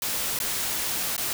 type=noise with dropouts; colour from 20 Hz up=white; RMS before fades=-28 dBFS; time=0.02-1.33 s; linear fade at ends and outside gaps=1 ms; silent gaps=0.389-0.401 / 1.165-1.179 s; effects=none